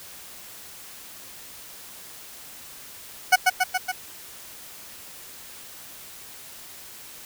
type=tone with echo; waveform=20% pulse; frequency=740 Hz; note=F#5; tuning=in tune; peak=-7 dBFS; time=3.32-3.36 s; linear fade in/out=10 ms; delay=140 ms; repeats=4; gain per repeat=-3 dB; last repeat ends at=3.92 s; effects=white hiss -43 dBFS RMS until 7.25 s